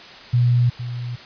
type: tone with echo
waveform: sine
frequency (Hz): 121.7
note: B2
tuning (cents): -25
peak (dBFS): -13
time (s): 0.33-0.7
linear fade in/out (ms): 10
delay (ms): 460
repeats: 1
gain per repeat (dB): -12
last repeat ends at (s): 1.16
effects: white hiss -40 dBFS RMS until 1.25 s + resampled to 11025 Hz